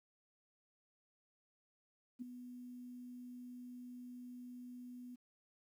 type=tone with ADSR envelope; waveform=sine; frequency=246.9 Hz; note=B3; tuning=in tune; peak=-39 dBFS; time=2.19-5.16 s; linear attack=29 ms; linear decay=9 ms; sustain=-9 dB; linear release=15 ms; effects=12-bit